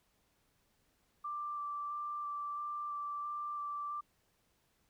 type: tone with vibrato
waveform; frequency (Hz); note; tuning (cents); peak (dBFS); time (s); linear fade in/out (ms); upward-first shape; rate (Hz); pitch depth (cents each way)
sine; 1174.7; D6; 0; -37; 1.24-4.01; 10; square; 1.5; 9
effects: pink hiss -75 dBFS RMS until 4.89 s